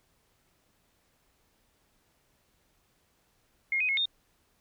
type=tone with pitch steps; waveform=sine; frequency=2141 / 2507 / 2172 / 3662 Hz; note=C7 / D#7 / C#7 / A#7; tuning=+39 / +12 / -36 / -32 cents; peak=-25 dBFS; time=3.72-4.056 s; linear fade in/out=2 ms; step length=84 ms; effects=pink hiss -70 dBFS RMS until 4.6 s